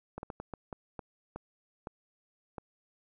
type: slowing click train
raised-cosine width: 1 ms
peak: -25 dBFS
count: 10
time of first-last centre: 0.18-2.582 s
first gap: 51 ms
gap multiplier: 1.39
effects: none